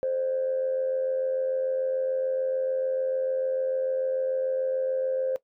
sine tone with amplitude modulation, 523.3 Hz, C5, in tune, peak -21 dBFS, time 0.03-5.36 s, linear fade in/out 0 ms, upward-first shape sine, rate 86.8 Hz, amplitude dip 55%, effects noise-tail reverb RT60 0.1 s tail -18 dB re dry + tanh soft clip ceiling -18 dBFS

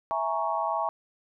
sine chord, A# half-diminished seventh, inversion second, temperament equal, 659.3 / 830.6 / 932.3 / 1108.7 Hz, E5 / G#5 / A#5 / C#6, 0 / 0 / 0 / 0 cents, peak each -31 dBFS, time 0.11-0.89 s, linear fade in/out 0 ms, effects none

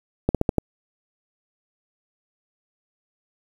slowing click train, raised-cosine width 2 ms, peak -5 dBFS, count 5, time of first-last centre 0.29-0.583 s, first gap 57 ms, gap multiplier 1.17, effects 7-bit

